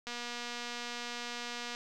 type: click train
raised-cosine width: 0.2 ms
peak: -23 dBFS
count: 404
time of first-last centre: 0.07-1.749 s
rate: 240 Hz
effects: none